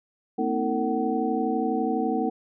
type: tone cluster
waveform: sine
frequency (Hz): 225.7 / 257.8 / 317.6 / 452.8 / 754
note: A3 / C4 / D#4 / A4 / F#5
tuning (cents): +44 / -26 / +36 / +50 / +32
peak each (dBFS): -29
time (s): 0.38-2.3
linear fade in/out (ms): 10
effects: none